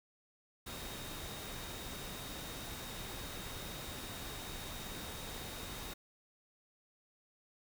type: tone in noise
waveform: sine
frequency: 3729 Hz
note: A#7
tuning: in tune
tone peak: -52 dBFS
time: 0.66-5.94 s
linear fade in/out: 10 ms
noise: pink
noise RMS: -45 dBFS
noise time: 0.66-5.94 s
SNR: -10 dB
effects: none